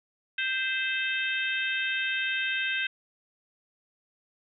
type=harmonic tone with a mistuned harmonic; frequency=523.3 Hz; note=C5; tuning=in tune; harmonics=3 / 4 / 5 / 6 / 7; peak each=-30 / -36 / -31 / -35 / -38 dBFS; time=0.38-2.87 s; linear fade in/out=5 ms; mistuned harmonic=4; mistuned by=-35 cents; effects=none